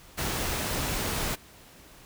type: noise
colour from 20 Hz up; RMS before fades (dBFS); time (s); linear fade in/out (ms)
pink; -30; 0.17-1.36; 20
effects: pink hiss -52 dBFS RMS until 2.05 s